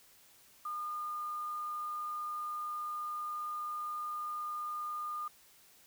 sine tone with quantisation, 1215 Hz, D#6, 42 cents flat, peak -36 dBFS, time 0.65-5.28 s, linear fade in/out 5 ms, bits 9, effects white hiss -62 dBFS RMS until 5.86 s

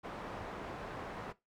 white low-pass noise, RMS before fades -44 dBFS, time 0.03-1.33 s, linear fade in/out 20 ms, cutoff 1000 Hz, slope 12 dB/octave, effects noise-tail reverb RT60 0.2 s tail -18 dB re dry

